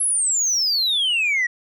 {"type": "exponential sweep", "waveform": "sine", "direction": "down", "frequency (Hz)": [11175, 1890], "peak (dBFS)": -15, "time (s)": [0, 1.47], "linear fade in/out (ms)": 10, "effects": ["tanh soft clip ceiling -16 dBFS"]}